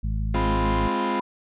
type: harmonic tone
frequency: 53.3 Hz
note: G#1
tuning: 46 cents sharp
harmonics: 1 / 2 / 3 / 4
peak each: -24 / -30 / -34 / -36 dBFS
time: 0.03-0.88 s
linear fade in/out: 10 ms
type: chord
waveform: sawtooth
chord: F minor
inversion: first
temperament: equal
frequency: 207.7 / 261.6 / 349.2 Hz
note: Ab3 / C4 / F4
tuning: 0 / 0 / 0 cents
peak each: -25 / -25 / -24 dBFS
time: 0.34-1.2 s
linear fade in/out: 5 ms
type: tone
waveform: sine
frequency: 987.8 Hz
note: B5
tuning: in tune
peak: -26 dBFS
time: 0.35-1.21 s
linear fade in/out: 10 ms
effects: resampled to 8000 Hz